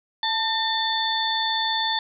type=harmonic tone with a mistuned harmonic; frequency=884 Hz; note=A5; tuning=8 cents sharp; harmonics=1 / 2 / 4 / 5; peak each=-26 / -29 / -25 / -30 dBFS; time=0.23-1.99 s; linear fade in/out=2 ms; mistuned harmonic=2; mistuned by=+41 cents; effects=none